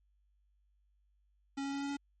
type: tone with pitch steps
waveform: square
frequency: 275.8 / 277.4 / 279 / 280.6 / 282.2 Hz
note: C#4 / C#4 / C#4 / C#4 / C#4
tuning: -9 / +1 / +11 / +21 / +31 cents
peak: -36 dBFS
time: 1.57-1.97 s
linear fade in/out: 10 ms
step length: 80 ms
effects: added 50 Hz sine -69 dBFS peak until 2.2 s + MP3 32 kbps